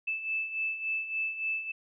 sine beating tone pair, 2627 / 2630.5 Hz, E7 / E7, -7 / -4 cents, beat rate 3.5 Hz, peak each -37 / -31 dBFS, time 0.07-1.72 s, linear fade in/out 10 ms, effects none

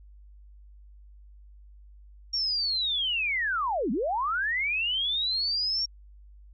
sine linear two-way sweep, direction down then up, 5588 to 190 to 5588 Hz, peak -25 dBFS, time 2.33-5.86 s, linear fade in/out 10 ms, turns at 3.91 s, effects added 50 Hz sine -48 dBFS peak until 6.53 s

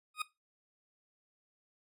20% pulse tone with exponential growth, 1244.5 Hz, D#6, in tune, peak -25 dBFS, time 0.14-0.22 s, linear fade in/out 5 ms, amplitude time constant 16 ms, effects noise-tail reverb RT60 0.2 s tail -17 dB re dry + resampled to 32000 Hz

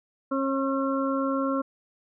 harmonic tone, 270.8 Hz, C#4, 40 cents flat, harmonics 1 / 2 / 4 / 5, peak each -26 / -29 / -32 / -33 dBFS, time 0.31-1.62 s, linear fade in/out 10 ms, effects none

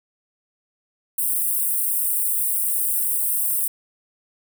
white high-pass noise, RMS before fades -22 dBFS, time 1.18-3.68 s, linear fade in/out 5 ms, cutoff 8300 Hz, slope 96 dB/octave, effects none

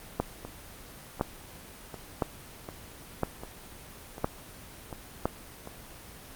two click trains, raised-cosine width 1 ms, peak -24 / -11 dBFS, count 8 / 6, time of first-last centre 0.45-5.674 / 0.2-5.256 s, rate 1.34 / 0.989 Hz, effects pink hiss -47 dBFS RMS until 6.35 s + Opus 24 kbps

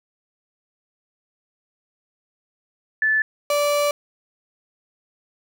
sine / 35% pulse tone pair in turn, 1744 / 582 Hz, A6 / D5, -16 / -16 cents, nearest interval octave + perfect fifth, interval 1900 cents, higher first, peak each -16 dBFS, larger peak neither, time 3.02-3.22 / 3.5-3.91 s, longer second, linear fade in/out 2 ms, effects none

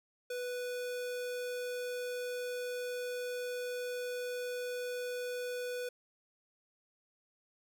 square tone, 493.9 Hz, B4, in tune, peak -37 dBFS, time 0.3-5.89 s, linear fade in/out 5 ms, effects none

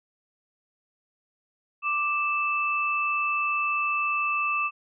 sine tone pair together, 1177.6 / 2637 Hz, D6 / E7, +4 / 0 cents, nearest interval octave + major second, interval 1396 cents, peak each -26 dBFS, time 1.82-4.71 s, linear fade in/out 50 ms, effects none

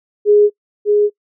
sine tone with echo, 415.3 Hz, G#4, in tune, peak -6 dBFS, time 0.25-0.5 s, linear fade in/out 50 ms, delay 600 ms, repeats 1, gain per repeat -3 dB, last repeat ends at 1.1 s, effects noise-tail reverb RT60 0.1 s tail -25 dB re dry

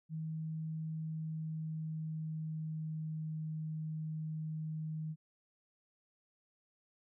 sine tone with pitch glide, 158.6 to 156.69 Hz, D#3 to D#3, +33 to +12 cents, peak -37 dBFS, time 0.09-5.16 s, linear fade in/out 50 ms, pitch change -21 cents, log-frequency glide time 0.9-3.39 s, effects none

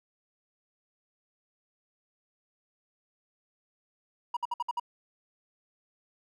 triangle tone bursts, 959 Hz, A#5, 49 cents sharp, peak -26 dBFS, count 6, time 4.34-4.798 s, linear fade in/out 5 ms, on 28 ms, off 58 ms, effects none

